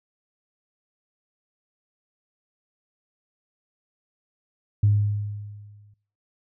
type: tone with exponential decay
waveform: sine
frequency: 103.4 Hz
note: G#2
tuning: 7 cents flat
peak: -13 dBFS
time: 4.83-5.94 s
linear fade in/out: 5 ms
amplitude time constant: 240 ms
effects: noise-tail reverb RT60 0.5 s tail -22 dB re dry + tanh soft clip ceiling -9 dBFS